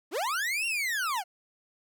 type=linear two-way sweep; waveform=40% pulse; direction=up then down; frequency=259.7 to 2794 to 681 Hz; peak=-27 dBFS; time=0.11-1.24 s; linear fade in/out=50 ms; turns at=0.66 s; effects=none